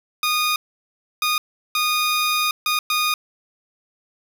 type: tone bursts at uneven times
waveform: 15% pulse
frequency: 1230 Hz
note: D#6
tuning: 20 cents flat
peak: -12 dBFS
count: 5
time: 0.23-0.56 / 1.22-1.38 / 1.75-2.51 / 2.66-2.79 / 2.9-3.14 s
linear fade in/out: 2 ms
effects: none